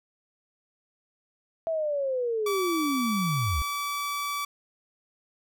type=linear sweep; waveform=sine; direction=down; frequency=662 to 59.6 Hz; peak=-25 dBFS; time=1.67-3.62 s; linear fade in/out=0 ms
type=tone; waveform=sawtooth; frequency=1152 Hz; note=D6; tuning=34 cents flat; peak=-25 dBFS; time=2.46-4.45 s; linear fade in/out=5 ms
effects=none